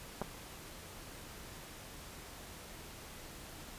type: clicks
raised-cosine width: 1 ms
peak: -22 / -25 dBFS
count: 2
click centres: 0.216 / 0.221 s
effects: pink hiss -50 dBFS RMS until 3.78 s + resampled to 32000 Hz